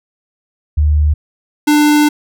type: tone pair in turn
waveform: sine / square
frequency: 75.1 / 297.7 Hz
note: D2 / D4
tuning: +39 / +24 cents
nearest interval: 2 octaves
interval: 2385 cents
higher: second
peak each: -8 dBFS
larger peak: neither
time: 0.77-1.14 / 1.67-2.09 s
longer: second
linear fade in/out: 10 ms
effects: none